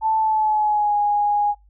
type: tone with pitch glide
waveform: sine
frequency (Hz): 880 to 825.8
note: A5 to G#5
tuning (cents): 0 to -10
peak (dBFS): -16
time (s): 0.01-1.55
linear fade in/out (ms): 50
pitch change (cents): -110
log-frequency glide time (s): 0.18-0.96
effects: noise-tail reverb RT60 0.2 s tail -26 dB re dry + added 50 Hz sine -50 dBFS peak until 1.69 s